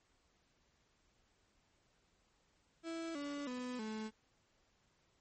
35% pulse tone with pitch steps, 329.6 / 286.9 / 249.8 / 217.5 Hz, E4 / D4 / B3 / A3, 0 / -40 / +20 / -20 cents, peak -39 dBFS, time 2.83-4.11 s, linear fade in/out 50 ms, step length 320 ms, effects pink hiss -75 dBFS RMS until 5.2 s + MP3 32 kbps

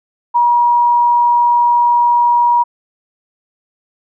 sine tone, 957 Hz, A#5, 45 cents sharp, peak -8 dBFS, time 0.34-2.64 s, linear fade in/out 20 ms, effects none

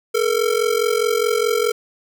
square ring-modulated tone, 451.3 Hz, A4, 44 cents sharp, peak -14 dBFS, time 0.14-1.72 s, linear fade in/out 10 ms, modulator 22.4 Hz, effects none

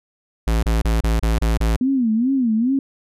square tone bursts, 55.6 Hz, A1, 19 cents sharp, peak -16 dBFS, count 7, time 0.47-1.764 s, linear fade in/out 5 ms, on 160 ms, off 29 ms
sine tone with vibrato, 243.6 Hz, B3, 24 cents flat, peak -15 dBFS, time 1.81-2.79 s, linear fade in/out 2 ms, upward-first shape sine, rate 2.4 Hz, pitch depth 200 cents each way
effects resampled to 32000 Hz

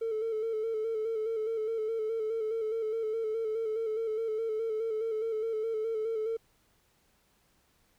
triangle tone with vibrato, 443.4 Hz, A4, 13 cents sharp, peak -26 dBFS, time 0.01-6.37 s, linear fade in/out 10 ms, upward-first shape square, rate 4.8 Hz, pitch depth 39 cents each way, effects tanh soft clip ceiling -26 dBFS + pink hiss -69 dBFS RMS until 7.98 s

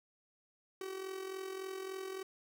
45% pulse tone with amplitude modulation, 381.1 Hz, G4, 49 cents flat, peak -38 dBFS, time 0.81-2.23 s, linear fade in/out 2 ms, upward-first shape sine, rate 43.5 Hz, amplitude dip 60%, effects none

